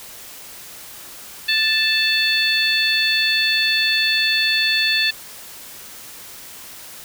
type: harmonic tone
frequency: 880 Hz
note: A5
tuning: in tune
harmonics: 2 / 3 / 4 / 5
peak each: -21 / -21 / -21 / -21 dBFS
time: 1.48-5.11 s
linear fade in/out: 10 ms
effects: white hiss -38 dBFS RMS until 7.04 s